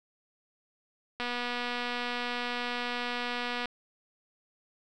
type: click train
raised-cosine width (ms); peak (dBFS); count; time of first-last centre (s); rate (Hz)
0.3; -18; 598; 1.2-3.657; 243
effects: none